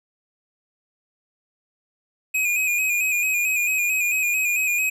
square tone with vibrato, 2482 Hz, D#7, 5 cents flat, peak -20 dBFS, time 2.34-4.9 s, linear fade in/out 10 ms, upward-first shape square, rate 4.5 Hz, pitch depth 38 cents each way, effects none

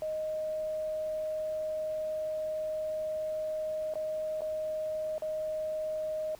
sine tone with dropouts, 622.3 Hz, D#5, in tune, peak -31 dBFS, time 0.02-6.35 s, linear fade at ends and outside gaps 1 ms, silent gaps 3.938-3.955 / 4.408-4.418 / 5.181-5.221 s, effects pink hiss -56 dBFS RMS until 6.39 s

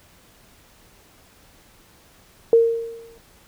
sine tone with exponential decay, 460.2 Hz, A#4, 22 cents flat, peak -8 dBFS, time 2.53-3.18 s, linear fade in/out 1 ms, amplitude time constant 140 ms, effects pink hiss -53 dBFS RMS until 3.47 s

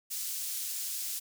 pink high-pass noise, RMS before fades -36 dBFS, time 0.1-1.2 s, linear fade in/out 20 ms, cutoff 6300 Hz, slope 12 dB/octave, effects none

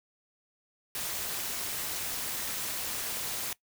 white noise with amplitude modulation, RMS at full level -32 dBFS, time 0.95-3.53 s, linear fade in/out 2 ms, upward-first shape sine, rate 219 Hz, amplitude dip 60%, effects noise-tail reverb RT60 0.1 s tail -20 dB re dry

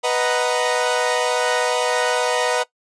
sawtooth chord, B major seventh, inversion none, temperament equal, 493.9 / 622.3 / 740 / 932.3 Hz, B4 / D#5 / F#5 / A#5, 0 / 0 / 0 / 0 cents, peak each -17 / -20 / -21 / -22 dBFS, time 0.03-2.64 s, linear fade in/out 20 ms, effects noise-tail reverb RT60 0.1 s tail -19 dB re dry + resampled to 22050 Hz

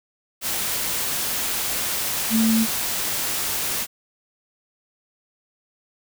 sine tone in noise, 223.7 Hz, A3, 29 cents sharp, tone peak -16 dBFS, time 2.3-2.67 s, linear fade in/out 50 ms, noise white, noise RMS -25 dBFS, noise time 0.41-3.87 s, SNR +6 dB, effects none

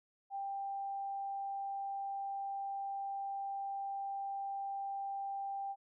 sine tone, 790 Hz, G5, 13 cents sharp, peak -37 dBFS, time 0.3-5.76 s, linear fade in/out 50 ms, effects none

